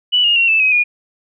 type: tone with pitch steps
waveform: sine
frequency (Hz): 2960 / 2848 / 2740 / 2636 / 2535 / 2439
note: F#7 / F7 / F7 / E7 / D#7 / D#7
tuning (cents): 0 / +33 / -34 / -1 / +32 / -35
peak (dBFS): -10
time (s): 0.12-0.84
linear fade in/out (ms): 20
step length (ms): 120
effects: none